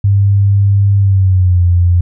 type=tone with pitch glide; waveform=sine; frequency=99.8 to 87.89 Hz; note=G2 to F2; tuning=+32 to +12 cents; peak=-6 dBFS; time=0.04-2.01 s; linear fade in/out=5 ms; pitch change=-220 cents; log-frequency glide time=0.98-1.64 s; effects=none